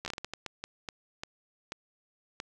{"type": "slowing click train", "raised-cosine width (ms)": 0.2, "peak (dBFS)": -19, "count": 14, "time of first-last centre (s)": [0.05, 2.401], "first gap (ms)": 12, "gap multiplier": 1.4, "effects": []}